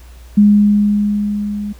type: tone with level ramp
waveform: sine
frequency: 206.6 Hz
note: G#3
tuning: 9 cents flat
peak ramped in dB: -4 to -20 dBFS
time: 0.37-1.73 s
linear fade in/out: 10 ms
effects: added 60 Hz sine -35 dBFS peak until 1.79 s + pink hiss -47 dBFS RMS until 1.79 s